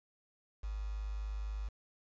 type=tone with quantisation; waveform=sine; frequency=51.91 Hz; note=G#1; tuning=in tune; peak=-36 dBFS; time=0.63-1.69 s; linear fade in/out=10 ms; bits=9; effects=resampled to 16000 Hz